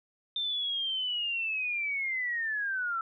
sine linear sweep, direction down, 3600 to 1318.5 Hz, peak -29 dBFS, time 0.36-3.01 s, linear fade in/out 2 ms, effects none

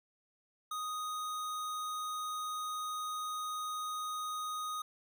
square tone, 1244.5 Hz, D#6, in tune, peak -37 dBFS, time 0.71-4.82 s, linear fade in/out 5 ms, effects none

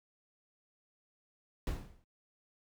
brown noise with exponential decay, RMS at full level -31 dBFS, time 1.67-2.04 s, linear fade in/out 1 ms, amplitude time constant 79 ms, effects noise-tail reverb RT60 0.1 s tail -24 dB re dry

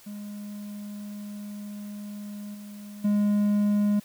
triangle tone with level steps, 206.4 Hz, G#3, 10 cents flat, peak -33 / -37 / -18 dBFS, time 0.06-4 s, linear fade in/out 10 ms, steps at 2.54 / 3.04 s, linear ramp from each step 10 ms, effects white hiss -53 dBFS RMS until 4.04 s

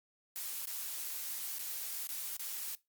blue noise with dropouts, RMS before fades -40 dBFS, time 0.36-2.75 s, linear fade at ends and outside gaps 0 ms, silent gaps 0.655-0.672 / 1.585-1.592 / 2.071-2.09 / 2.367-2.395 s, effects noise-tail reverb RT60 0.2 s tail -20 dB re dry + Opus 48 kbps

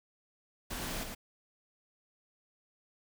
pink noise with echo, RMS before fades -39 dBFS, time 0.7-1.04 s, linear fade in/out 10 ms, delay 110 ms, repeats 1, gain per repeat -4 dB, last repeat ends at 1.15 s, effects none

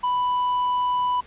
triangle tone, 991 Hz, B5, 6 cents sharp, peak -18 dBFS, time 0.03-1.21 s, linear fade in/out 10 ms, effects pink hiss -49 dBFS RMS until 1.26 s + resampled to 8000 Hz

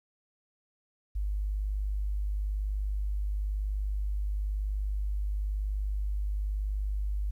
sine tone, 50.5 Hz, G#1, 48 cents flat, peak -28 dBFS, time 1.15-7.31 s, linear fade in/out 10 ms, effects 11-bit

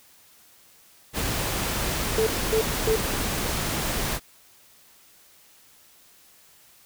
pink noise, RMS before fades -27 dBFS, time 1.13-4.2 s, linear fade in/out 50 ms
sine tone bursts, 441.2 Hz, A4, 5 cents sharp, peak -19 dBFS, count 3, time 2.18-2.958 s, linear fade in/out 2 ms, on 86 ms, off 260 ms
effects white hiss -55 dBFS RMS until 6.85 s

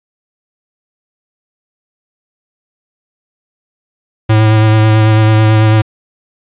square tone with vibrato, 108.9 Hz, A2, 17 cents flat, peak -6 dBFS, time 4.29-5.82 s, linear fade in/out 10 ms, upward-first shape sine, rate 9.1 Hz, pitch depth 18 cents each way, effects resampled to 8000 Hz + 7-bit

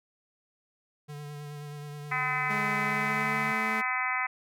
square tone with vibrato, 146.83 Hz, D3, in tune, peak -39 dBFS, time 1.08-3.53 s, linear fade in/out 20 ms, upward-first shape sine, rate 9.4 Hz, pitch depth 23 cents each way
harmonic tone, 254.2 Hz, C4, 50 cents flat, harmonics 3 / 4 / 5 / 6 / 7 / 8 / 9 / 10, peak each -37 / -35 / -34 / -39 / -37 / -31 / -36 / -42 dBFS, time 2.11-4.27 s, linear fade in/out 10 ms
sawtooth tone with pitch glide, 209.4 to 218.5 Hz, G#3 to A3, +15 to -12 cents, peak -30 dBFS, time 2.49-3.82 s, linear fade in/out 20 ms, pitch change +73 cents, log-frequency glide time 2.84-3.39 s
effects none

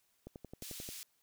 click train, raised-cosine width 2 ms, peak -33 dBFS, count 8, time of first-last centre 0.27-0.889 s, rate 11.3 Hz
pink high-pass noise, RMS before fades -47 dBFS, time 0.62-1.03 s, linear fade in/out 0 ms, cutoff 3900 Hz, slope 12 dB/octave
effects white hiss -75 dBFS RMS until 1.22 s

